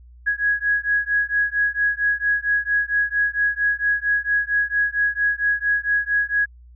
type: beating tone pair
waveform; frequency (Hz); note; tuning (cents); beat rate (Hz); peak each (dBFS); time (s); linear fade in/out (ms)
sine; 1661.2 / 1665.6; G#6 / G#6; 0 / +5; 4.4; -21; 0.26-6.46; 20
effects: added 60 Hz sine -43 dBFS peak until 6.75 s